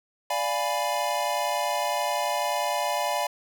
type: chord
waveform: square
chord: D diminished seventh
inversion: none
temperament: equal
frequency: 587.3 / 698.5 / 830.6 / 987.8 Hz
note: D5 / F5 / Ab5 / Cb6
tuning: 0 / 0 / 0 / 0 cents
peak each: -31 dBFS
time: 0.3-3.27 s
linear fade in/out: 5 ms
effects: none